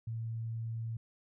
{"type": "tone", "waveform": "sine", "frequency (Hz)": 113.7, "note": "A#2", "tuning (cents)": -43, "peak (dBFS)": -35, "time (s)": [0.07, 0.97], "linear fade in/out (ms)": 5, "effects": []}